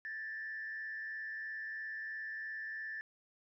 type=tone with frequency modulation; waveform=sine; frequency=1760 Hz; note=A6; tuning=in tune; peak=-39 dBFS; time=0.05-3.01 s; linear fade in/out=0 ms; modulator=103 Hz; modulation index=0.63; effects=tanh soft clip ceiling -35 dBFS